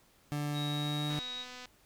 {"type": "tone with pitch glide", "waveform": "30% pulse", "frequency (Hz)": [146.83, 148.79], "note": ["D3", "D3"], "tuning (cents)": [0, 23], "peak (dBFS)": -30, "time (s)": [0.32, 1.19], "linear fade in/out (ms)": 0, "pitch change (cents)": 23, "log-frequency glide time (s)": [0.66, 1.07]}
{"type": "tone", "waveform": "sine", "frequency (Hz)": 3804, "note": "A#7", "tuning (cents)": 34, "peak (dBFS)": -38, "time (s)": [0.53, 1.46], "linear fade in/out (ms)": 50}
{"type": "click train", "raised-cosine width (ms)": 0.2, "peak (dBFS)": -30, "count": 140, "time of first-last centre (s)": [1.1, 1.656], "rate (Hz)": 250}
{"effects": ["pink hiss -65 dBFS RMS until 1.85 s"]}